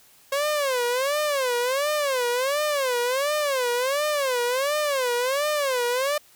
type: tone with vibrato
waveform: sawtooth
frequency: 539 Hz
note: C#5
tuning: 49 cents flat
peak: -18 dBFS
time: 0.32-6.18 s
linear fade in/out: 5 ms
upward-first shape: sine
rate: 1.4 Hz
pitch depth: 200 cents each way
effects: white hiss -55 dBFS RMS until 6.35 s